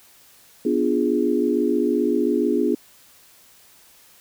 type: chord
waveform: sine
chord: B diminished seventh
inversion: none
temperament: equal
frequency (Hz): 246.9 / 293.7 / 349.2 / 415.3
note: B3 / D4 / F4 / Ab4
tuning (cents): 0 / 0 / 0 / 0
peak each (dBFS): -23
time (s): 0.65-2.75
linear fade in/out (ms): 5
effects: white hiss -52 dBFS RMS until 4.2 s